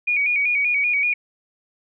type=tone with vibrato; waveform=sine; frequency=2349 Hz; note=D7; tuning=in tune; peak=-17 dBFS; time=0.07-1.14 s; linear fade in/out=10 ms; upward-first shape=square; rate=5.2 Hz; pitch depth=66 cents each way; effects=none